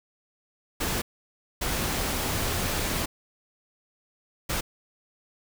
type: noise bursts at uneven times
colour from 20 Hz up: pink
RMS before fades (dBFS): -28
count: 3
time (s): 0.8-1.02 / 1.61-3.06 / 4.49-4.61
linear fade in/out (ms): 10
effects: none